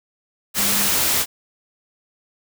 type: tone in noise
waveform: sine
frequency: 201.2 Hz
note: G3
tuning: 45 cents sharp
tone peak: -29 dBFS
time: 0.56-0.9 s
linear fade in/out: 50 ms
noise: white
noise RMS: -19 dBFS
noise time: 0.54-1.26 s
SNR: -13 dB
effects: none